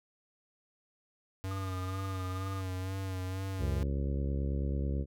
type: tone with vibrato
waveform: square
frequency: 94.4 Hz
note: F#2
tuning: 35 cents sharp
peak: -35 dBFS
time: 1.44-3.83 s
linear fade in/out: 0 ms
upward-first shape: sine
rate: 2.1 Hz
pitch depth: 39 cents each way
type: tone with tremolo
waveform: triangle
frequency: 1219 Hz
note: D#6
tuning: 36 cents flat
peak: -39 dBFS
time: 1.51-2.61 s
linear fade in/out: 0 ms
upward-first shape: sine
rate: 19 Hz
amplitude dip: 60%
type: harmonic tone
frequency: 69.2 Hz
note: C#2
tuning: 2 cents flat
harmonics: 1 / 2 / 3 / 4 / 5 / 6 / 7 / 8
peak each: -31 / -37 / -41 / -43 / -45 / -47 / -48 / -49 dBFS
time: 3.58-5.06 s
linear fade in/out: 50 ms
effects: none

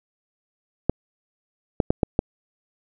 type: clicks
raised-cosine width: 2 ms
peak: -4 dBFS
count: 5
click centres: 0.896 / 1.802 / 1.905 / 2.032 / 2.191 s
effects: none

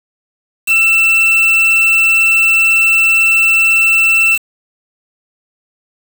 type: tone with quantisation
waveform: triangle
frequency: 2673 Hz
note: E7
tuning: 23 cents sharp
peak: -6 dBFS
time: 0.66-4.39 s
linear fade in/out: 50 ms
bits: 3
effects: none

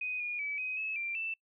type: tone with pitch steps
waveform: sine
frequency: 2500 / 2437 / 2293 / 2518 / 2588 / 2365 / 2657 Hz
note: D#7 / D#7 / D7 / D#7 / E7 / D7 / E7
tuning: +8 / -37 / -42 / +20 / -32 / +12 / +13 cents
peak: -33 dBFS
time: 0.01-1.34 s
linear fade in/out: 5 ms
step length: 190 ms
effects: noise-tail reverb RT60 0.1 s tail -25 dB re dry

